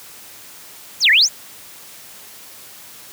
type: exponential two-way sweep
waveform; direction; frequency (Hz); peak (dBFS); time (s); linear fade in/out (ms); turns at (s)
sine; down then up; 7459 to 1695 to 7459; -9; 1-1.29; 50; 1.1
effects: white hiss -40 dBFS RMS until 3.12 s + high-pass 80 Hz 12 dB/octave